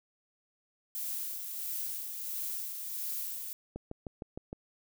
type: noise with tremolo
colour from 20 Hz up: violet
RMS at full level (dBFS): -36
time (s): 0.95-3.53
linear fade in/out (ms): 0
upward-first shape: sine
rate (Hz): 1.5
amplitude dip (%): 40
type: click train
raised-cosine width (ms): 2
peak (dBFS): -26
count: 6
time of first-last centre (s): 3.76-4.529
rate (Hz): 6.5
effects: none